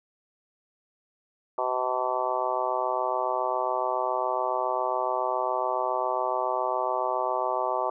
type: harmonic tone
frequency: 127.2 Hz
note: C3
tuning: 48 cents flat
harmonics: 3 / 4 / 5 / 6 / 7 / 8 / 9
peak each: -35 / -34 / -30 / -34 / -30 / -35 / -32 dBFS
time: 1.58-7.9 s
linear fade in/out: 2 ms
effects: none